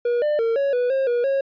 triangle tone with pitch steps, 479.8 / 597 / 457 / 557 / 491.8 / 536 / 480.8 / 546 Hz, A#4 / D5 / A#4 / C#5 / B4 / C5 / B4 / C#5, +50 / +28 / -34 / +8 / -7 / +42 / -46 / -26 cents, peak -16 dBFS, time 0.05-1.41 s, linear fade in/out 5 ms, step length 170 ms, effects resampled to 11025 Hz

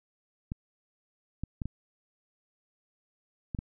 clicks, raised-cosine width 5 ms, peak -21 dBFS, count 6, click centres 0.519 / 1.436 / 1.618 / 1.656 / 3.548 / 3.589 s, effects none

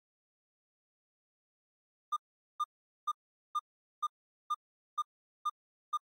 triangle tone bursts, 1207 Hz, D6, 47 cents sharp, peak -27 dBFS, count 9, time 2.12-5.974 s, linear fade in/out 10 ms, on 46 ms, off 430 ms, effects AAC 48 kbps

